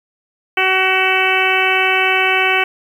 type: harmonic tone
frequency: 377 Hz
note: F#4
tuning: 32 cents sharp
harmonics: 1 / 2 / 3 / 4 / 5 / 6 / 7 / 8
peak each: -21 / -20 / -23 / -20 / -23 / -18 / -18 / -23 dBFS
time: 0.57-2.64 s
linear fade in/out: 5 ms
effects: 7-bit